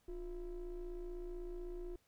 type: ring-modulated tone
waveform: triangle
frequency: 163 Hz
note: E3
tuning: 19 cents flat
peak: -37 dBFS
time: 0.08-1.96 s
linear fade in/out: 5 ms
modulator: 191 Hz
effects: pink hiss -75 dBFS RMS until 2.07 s